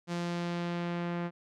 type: tone with low-pass filter sweep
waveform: sawtooth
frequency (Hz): 173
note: F3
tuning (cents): -16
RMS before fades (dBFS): -34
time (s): 0.07-1.31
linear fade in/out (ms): 50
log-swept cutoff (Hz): 6700 to 2000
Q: 0.92
effects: none